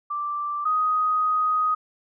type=tone pair in turn; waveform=sine; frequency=1174.7 / 1250.7 Hz; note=D6 / D#6; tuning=0 / +9 cents; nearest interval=minor second; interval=109 cents; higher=second; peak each=-25 / -19 dBFS; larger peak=second; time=0.1-0.65 / 0.65-1.75 s; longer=second; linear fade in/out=10 ms; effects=none